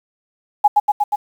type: tone with echo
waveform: sine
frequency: 830.6 Hz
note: G#5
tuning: in tune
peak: -6 dBFS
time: 0.64-0.68 s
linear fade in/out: 10 ms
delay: 120 ms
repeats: 4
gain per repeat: -2 dB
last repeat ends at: 1.16 s
effects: 7-bit